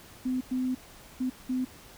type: tone bursts at uneven times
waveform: sine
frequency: 255.4 Hz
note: C4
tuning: 42 cents flat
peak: -26 dBFS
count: 4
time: 0.25-0.41 / 0.51-0.75 / 1.2-1.3 / 1.49-1.65 s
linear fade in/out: 10 ms
effects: pink hiss -51 dBFS RMS until 1.97 s